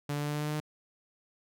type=tone with pitch steps; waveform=sawtooth; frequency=145.2 / 146.13 / 147.06 / 147.99 / 148.94 / 149.89 / 150.84 / 151.8 Hz; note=D3 / D3 / D3 / D3 / D3 / D3 / D3 / D#3; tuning=-19 / -8 / +3 / +14 / +25 / +36 / +47 / -42 cents; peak=-27 dBFS; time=0.09-0.602 s; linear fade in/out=5 ms; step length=64 ms; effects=none